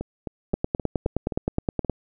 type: two click trains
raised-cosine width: 2 ms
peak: -9 / -16 dBFS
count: 14 / 8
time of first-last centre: 0.54-1.897 / 0.01-1.847 s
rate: 9.58 / 3.81 Hz
effects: none